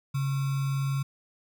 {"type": "tone with sample-and-hold", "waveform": "sine", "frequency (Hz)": 137.2, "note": "C#3", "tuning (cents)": -17, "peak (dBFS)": -25, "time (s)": [0.14, 1.03], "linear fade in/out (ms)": 10, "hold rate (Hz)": 1225, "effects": []}